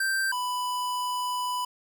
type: tone pair in turn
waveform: square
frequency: 1568 / 993.2 Hz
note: G6 / B5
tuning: 0 / +9 cents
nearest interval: minor sixth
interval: 791 cents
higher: first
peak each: -25 / -28 dBFS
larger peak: first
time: 0-0.32 / 0.32-1.65 s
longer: second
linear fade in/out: 5 ms
effects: none